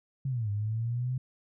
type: linear two-way sweep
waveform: sine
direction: down then up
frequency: 139.3 to 100.9 to 130 Hz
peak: -28 dBFS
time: 0.25-1.18 s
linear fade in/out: 5 ms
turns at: 0.5 s
effects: none